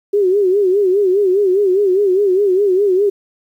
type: tone with vibrato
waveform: sine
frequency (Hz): 388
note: G4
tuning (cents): -18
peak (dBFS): -10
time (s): 0.13-3.1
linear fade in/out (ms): 10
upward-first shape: sine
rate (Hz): 4.9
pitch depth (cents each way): 120
effects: 8-bit